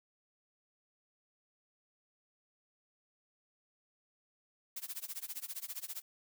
blue noise with tremolo, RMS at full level -40 dBFS, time 4.76-6.02 s, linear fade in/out 5 ms, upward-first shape sine, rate 15 Hz, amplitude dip 95%, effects none

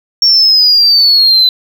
sine exponential sweep, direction down, 5520 to 4000 Hz, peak -3 dBFS, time 0.22-1.49 s, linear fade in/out 2 ms, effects tanh soft clip ceiling -1 dBFS

